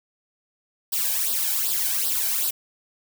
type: noise with flanger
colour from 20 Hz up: blue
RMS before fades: -24 dBFS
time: 0.92-2.51 s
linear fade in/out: 10 ms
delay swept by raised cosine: 0.22 to 1.32 ms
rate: 2.6 Hz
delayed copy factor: +0.75
effects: none